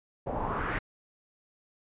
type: noise with low-pass filter sweep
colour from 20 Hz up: pink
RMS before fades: -32 dBFS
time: 0.26-0.79 s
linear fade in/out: 10 ms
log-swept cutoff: 620 to 2000 Hz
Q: 3
effects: resampled to 8000 Hz